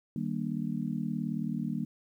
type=chord; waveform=sine; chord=Eb major seventh; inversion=none; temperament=just; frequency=155.56 / 194.45 / 233.3 / 291.7 Hz; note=Eb3 / G3 / Bb3 / D4; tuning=0 / -14 / +2 / -12 cents; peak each=-36 / -35 / -34 / -40 dBFS; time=0.16-1.85 s; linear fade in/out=2 ms; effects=11-bit